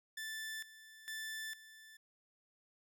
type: tone with tremolo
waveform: sawtooth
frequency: 1760 Hz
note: A6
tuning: in tune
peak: -38 dBFS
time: 0.17-1.97 s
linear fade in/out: 5 ms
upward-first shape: square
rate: 1.1 Hz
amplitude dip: 80%
effects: none